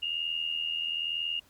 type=tone pair together; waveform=sine; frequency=2766 / 2847 Hz; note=F7 / F7; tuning=-17 / +33 cents; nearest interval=unison; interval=50 cents; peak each=-35 / -30 dBFS; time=0.02-1.4 s; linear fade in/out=10 ms; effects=pink hiss -62 dBFS RMS until 1.49 s + MP3 96 kbps